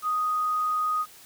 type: tone with quantisation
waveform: sine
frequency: 1245 Hz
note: D#6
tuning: 1 cent sharp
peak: -23 dBFS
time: 0.02-1.06 s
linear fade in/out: 50 ms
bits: 8
effects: white hiss -50 dBFS RMS until 1.25 s